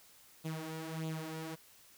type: tone with flanger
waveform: sawtooth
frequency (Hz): 159.7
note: D#3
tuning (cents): +45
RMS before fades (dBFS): -41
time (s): 0.44-1.56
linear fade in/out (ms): 20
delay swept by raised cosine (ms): 0.27 to 4.17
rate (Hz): 1.6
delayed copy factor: +0.7
effects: white hiss -61 dBFS RMS until 1.97 s